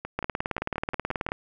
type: two click trains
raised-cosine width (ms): 0.5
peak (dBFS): -12 / -18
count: 22 / 8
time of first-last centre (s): 0.19-1.319 / 0.05-1.289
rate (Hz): 18.6 / 5.65
effects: none